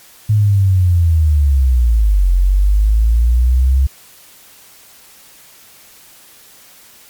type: linear two-way sweep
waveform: sine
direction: down then up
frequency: 107.8 to 44.29 to 67.5 Hz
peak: -8 dBFS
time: 0.29-3.87 s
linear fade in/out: 10 ms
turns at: 2.31 s
effects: white hiss -43 dBFS RMS until 7.09 s + MP3 96 kbps